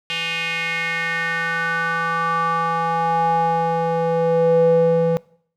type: tone with band-pass filter sweep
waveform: square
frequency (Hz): 166.1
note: E3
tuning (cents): +13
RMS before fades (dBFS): -19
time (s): 0.1-5.17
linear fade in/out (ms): 0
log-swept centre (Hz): 2800 to 410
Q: 4.3
effects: noise-tail reverb RT60 0.6 s tail -23 dB re dry